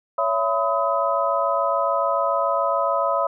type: tone cluster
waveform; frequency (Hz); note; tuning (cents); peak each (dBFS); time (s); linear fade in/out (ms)
sine; 560 / 667 / 1006 / 1267; C#5 / E5 / B5 / D#6; +18 / +20 / +32 / +31; -24; 0.18-3.27; 5
effects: none